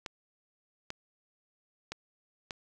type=clicks; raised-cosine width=0.2 ms; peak=-20 dBFS; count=4; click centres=0.062 / 0.904 / 1.92 / 2.508 s; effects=none

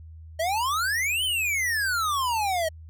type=exponential two-way sweep; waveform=square; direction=up then down; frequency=622.3 to 3136 to 622.3 Hz; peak=-24 dBFS; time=0.39-2.69 s; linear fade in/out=10 ms; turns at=1.24 s; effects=added 80 Hz sine -41 dBFS peak until 2.89 s

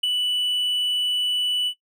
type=tone with ADSR envelope; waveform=triangle; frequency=2967 Hz; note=F#7; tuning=4 cents sharp; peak=-14 dBFS; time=0.03-1.74 s; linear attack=9 ms; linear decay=4 ms; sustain=-5 dB; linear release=69 ms; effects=noise-tail reverb RT60 0.1 s tail -18 dB re dry

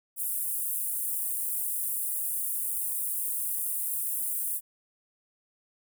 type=high-pass noise; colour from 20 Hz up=pink; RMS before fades=-31 dBFS; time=0.16-4.61 s; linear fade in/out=50 ms; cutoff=9100 Hz; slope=48 dB/octave; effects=none

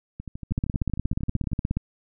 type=two click trains; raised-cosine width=5 ms; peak=-12 / -22 dBFS; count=22 / 18; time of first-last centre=0.52-1.77 / 0.2-1.518 s; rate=16.8 / 12.9 Hz; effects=none

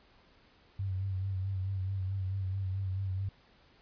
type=tone with vibrato; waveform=sine; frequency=95.6 Hz; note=G2; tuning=43 cents flat; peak=-31 dBFS; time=0.79-3.29 s; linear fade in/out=5 ms; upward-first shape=sine; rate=4.6 Hz; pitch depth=44 cents each way; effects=pink hiss -63 dBFS RMS until 3.81 s + resampled to 11025 Hz

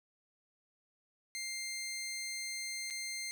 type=tone with dropouts; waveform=15% pulse; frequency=2100 Hz; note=C7; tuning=6 cents sharp; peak=-32 dBFS; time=1.35-3.31 s; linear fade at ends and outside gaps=0 ms; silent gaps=2.901-2.907 s; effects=none

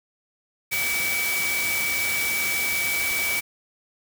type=tone in noise; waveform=sine; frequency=2288 Hz; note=D7; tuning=46 cents flat; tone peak=-24 dBFS; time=0.71-3.41 s; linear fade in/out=20 ms; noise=white; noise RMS=-28 dBFS; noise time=0.71-3.41 s; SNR=+1 dB; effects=none

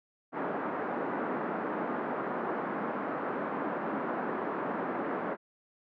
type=band-pass noise; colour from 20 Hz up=pink; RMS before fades=-34 dBFS; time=0.32-5.37 s; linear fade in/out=50 ms; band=220 to 1500 Hz; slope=24 dB/octave; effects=none

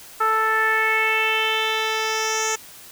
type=tone with low-pass filter sweep; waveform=10% pulse; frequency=440 Hz; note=A4; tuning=in tune; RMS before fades=-21 dBFS; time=0.2-2.56 s; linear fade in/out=10 ms; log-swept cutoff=1300 to 6800 Hz; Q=3.8; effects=white hiss -43 dBFS RMS until 2.91 s

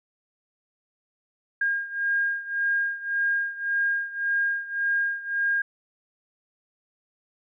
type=beating tone pair; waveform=sine; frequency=1617 / 1618.8 Hz; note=G#6 / G#6; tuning=-47 / -45 cents; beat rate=1.8 Hz; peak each=-25 / -28 dBFS; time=1.61-5.62 s; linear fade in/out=5 ms; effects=none

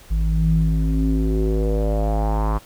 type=tone with low-pass filter sweep; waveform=square; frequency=53.3 Hz; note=G#1; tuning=46 cents sharp; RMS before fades=-19 dBFS; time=0.1-2.59 s; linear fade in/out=20 ms; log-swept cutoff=110 to 1100 Hz; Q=4.4; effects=pink hiss -47 dBFS RMS until 2.65 s

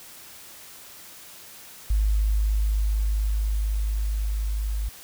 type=tone with level ramp; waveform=sine; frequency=52.1 Hz; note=G#1; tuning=6 cents sharp; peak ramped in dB=-18 to -24 dBFS; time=1.9-4.89 s; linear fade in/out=5 ms; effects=white hiss -45 dBFS RMS until 5.03 s

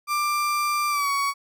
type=tone with pitch glide; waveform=35% pulse; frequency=1184 to 1122.1 Hz; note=D6 to C#6; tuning=+14 to +21 cents; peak=-20 dBFS; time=0.07-1.34 s; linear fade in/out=50 ms; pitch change=-93 cents; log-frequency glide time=0.89-1.09 s; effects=none

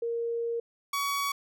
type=tone pair in turn; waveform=sine / sawtooth; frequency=466.2 / 1127.9 Hz; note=A#4 / C#6; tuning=0 / +30 cents; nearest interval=octave + minor third; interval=1530 cents; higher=second; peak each=-28 / -24 dBFS; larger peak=second; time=0.02-0.6 / 0.93-1.32 s; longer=first; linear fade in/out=5 ms; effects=none

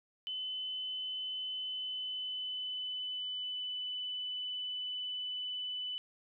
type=tone with pitch glide; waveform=sine; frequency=3027 to 2994 Hz; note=F#7 to F#7; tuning=+39 to +20 cents; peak=-36 dBFS; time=0.27-5.98 s; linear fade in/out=0 ms; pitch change=-19 cents; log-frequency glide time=1.55-3.71 s; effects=none

